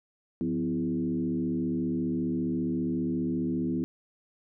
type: tone with frequency modulation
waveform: sine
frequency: 253 Hz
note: B3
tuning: 42 cents sharp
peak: -26 dBFS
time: 0.41-3.84 s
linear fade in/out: 0 ms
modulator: 74.8 Hz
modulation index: 1.2
effects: none